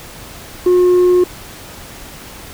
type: tone with tanh clipping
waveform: triangle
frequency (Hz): 359.9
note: F#4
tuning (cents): -48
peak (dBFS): -8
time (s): 0.66-1.24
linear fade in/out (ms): 5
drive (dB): 7
effects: pink hiss -34 dBFS RMS until 2.53 s